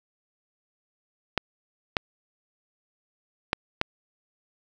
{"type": "clicks", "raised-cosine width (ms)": 0.3, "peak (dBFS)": -6, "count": 4, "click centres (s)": [1.377, 1.968, 3.531, 3.814], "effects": []}